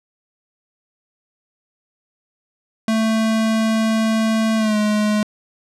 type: tone with pitch glide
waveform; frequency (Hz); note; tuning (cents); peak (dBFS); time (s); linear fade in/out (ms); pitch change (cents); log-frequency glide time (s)
square; 221.6 to 211.2; A3 to G#3; +13 to +29; -16; 2.88-5.23; 2; -84; 4.57-4.77
effects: low-pass 9000 Hz 12 dB/octave